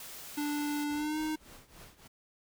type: noise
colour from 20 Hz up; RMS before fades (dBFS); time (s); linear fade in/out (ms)
white; -46; 0-0.84; 2
type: tone with pitch glide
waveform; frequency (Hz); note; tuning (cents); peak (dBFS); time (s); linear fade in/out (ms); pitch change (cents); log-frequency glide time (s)
square; 293.7 to 310.1; D4 to D#4; 0 to -6; -32; 0.37-1.36; 10; +94; 0.93-1.19
type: noise with tremolo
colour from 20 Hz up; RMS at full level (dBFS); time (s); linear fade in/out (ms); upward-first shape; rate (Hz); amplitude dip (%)
pink; -50; 0.89-2.08; 10; triangle; 3.5; 85
effects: none